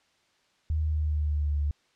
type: tone with pitch glide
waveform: sine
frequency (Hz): 77.7 to 72.92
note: D#2 to D2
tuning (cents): -2 to -12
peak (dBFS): -24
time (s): 0.7-1.71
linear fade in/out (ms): 0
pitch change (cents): -110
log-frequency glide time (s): 0.81-1.58
effects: white hiss -67 dBFS RMS until 1.95 s + low-pass 5000 Hz 12 dB/octave